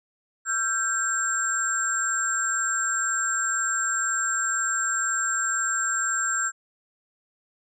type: tone cluster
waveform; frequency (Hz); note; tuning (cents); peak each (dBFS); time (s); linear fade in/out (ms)
sine; 1353 / 1572 / 7470; E6 / G6 / A#8; +45 / +4 / +3; -29 / -27 / -26; 0.45-6.52; 50
effects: none